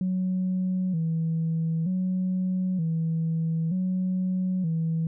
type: tone with vibrato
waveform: sine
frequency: 173.5 Hz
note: F3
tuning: 11 cents flat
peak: -22 dBFS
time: 0.01-5.07 s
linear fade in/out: 2 ms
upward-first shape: square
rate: 0.54 Hz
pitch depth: 110 cents each way
effects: tanh soft clip ceiling -20 dBFS